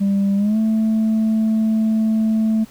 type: tone with pitch glide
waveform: sine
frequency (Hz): 198.2 to 219.9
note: G3 to A3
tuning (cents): +19 to -1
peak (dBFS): -12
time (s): 0-2.65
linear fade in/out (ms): 20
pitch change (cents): +180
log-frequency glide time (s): 0.36-0.58
effects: tanh soft clip ceiling -13 dBFS + pink hiss -47 dBFS RMS until 2.7 s